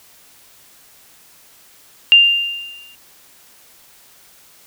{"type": "tone with exponential decay", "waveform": "sine", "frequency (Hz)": 2794, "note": "F7", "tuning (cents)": 0, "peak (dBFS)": -3, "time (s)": [2.12, 2.95], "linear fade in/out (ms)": 0, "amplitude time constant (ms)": 180, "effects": ["white hiss -48 dBFS RMS until 4.66 s"]}